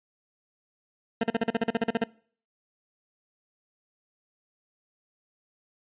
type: tone bursts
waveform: 20% pulse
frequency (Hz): 228.1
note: A#3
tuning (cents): -37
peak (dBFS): -17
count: 13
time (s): 1.21-2.04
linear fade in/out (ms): 5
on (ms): 26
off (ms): 41
effects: noise-tail reverb RT60 0.5 s tail -23 dB re dry + resampled to 8000 Hz